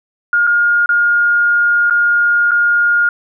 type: tone with dropouts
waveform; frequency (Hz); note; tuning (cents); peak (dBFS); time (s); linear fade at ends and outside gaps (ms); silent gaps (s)
sine; 1421; F6; +30; -9; 0.33-3.09; 2; 0.469-0.473 / 0.86-0.891 / 1.899-1.907 / 2.51-2.516
effects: none